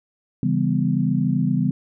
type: chord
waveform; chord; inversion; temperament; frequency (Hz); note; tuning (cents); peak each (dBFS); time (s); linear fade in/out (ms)
sine; C# half-diminished seventh; none; just; 138.59 / 166.31 / 199.57 / 249.5; C#3 / E3 / G3 / B3; 0 / +16 / +31 / +18; -23; 0.43-1.71; 2
effects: none